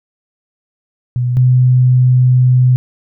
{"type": "tone pair in turn", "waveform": "sine", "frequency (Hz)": [123.47, 126.5], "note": ["B2", "B2"], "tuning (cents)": [0, 42], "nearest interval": "unison", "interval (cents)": 42, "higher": "second", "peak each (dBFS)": [-12, -6], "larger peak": "second", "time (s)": [[1.16, 1.37], [1.37, 2.76]], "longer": "second", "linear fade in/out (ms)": 0, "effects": []}